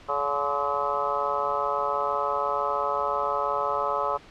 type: harmonic tone with a mistuned harmonic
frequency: 142.2 Hz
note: C#3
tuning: 45 cents sharp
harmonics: 3 / 4 / 5 / 6 / 7 / 8 / 9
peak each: -34 / -30 / -34 / -32 / -30 / -33 / -30 dBFS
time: 0.08-4.18 s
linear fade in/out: 20 ms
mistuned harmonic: 7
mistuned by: +62 cents
effects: pink hiss -49 dBFS RMS until 4.3 s + low-pass 4000 Hz 12 dB/octave